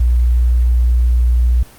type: tone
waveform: sine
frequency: 60.2 Hz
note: B1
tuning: 44 cents flat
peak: -9 dBFS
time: 0-1.63 s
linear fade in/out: 5 ms
effects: pink hiss -42 dBFS RMS until 1.78 s + Opus 24 kbps